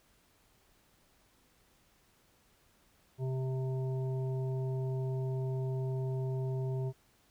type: harmonic tone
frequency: 130.81 Hz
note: C3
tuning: in tune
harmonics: 1 / 3 / 5 / 7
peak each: -32 / -40 / -48 / -53 dBFS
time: 3.18-6.93 s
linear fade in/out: 50 ms
effects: pink hiss -68 dBFS RMS until 7.3 s